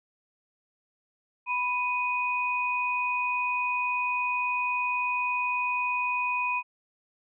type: tone pair together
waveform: sine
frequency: 988.2 / 2490 Hz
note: B5 / D#7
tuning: +1 / +1 cents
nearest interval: octave + major third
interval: 1600 cents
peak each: -28 / -28 dBFS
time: 1.46-6.63 s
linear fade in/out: 50 ms
effects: none